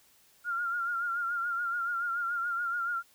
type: tone with vibrato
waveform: sine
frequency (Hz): 1396.9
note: F6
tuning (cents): 0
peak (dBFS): -29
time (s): 0.44-3.03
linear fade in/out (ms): 50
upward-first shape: triangle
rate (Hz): 7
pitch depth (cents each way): 63
effects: white hiss -63 dBFS RMS until 3.14 s